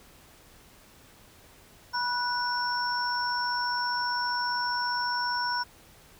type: tone cluster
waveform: sine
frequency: 975 / 1478 / 5440 Hz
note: B5 / F#6 / F8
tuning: -23 / -2 / -46 cents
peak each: -29 / -32 / -32 dBFS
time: 1.93-5.64 s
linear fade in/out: 20 ms
effects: pink hiss -55 dBFS RMS until 6.19 s